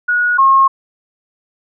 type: tone pair in turn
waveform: sine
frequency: 1455 / 1079.4 Hz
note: F#6 / C#6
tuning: -29 / -46 cents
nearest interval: perfect fourth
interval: 517 cents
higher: first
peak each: -11 / -6 dBFS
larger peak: second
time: 0.08-0.38 / 0.38-0.68 s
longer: neither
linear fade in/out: 10 ms
effects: none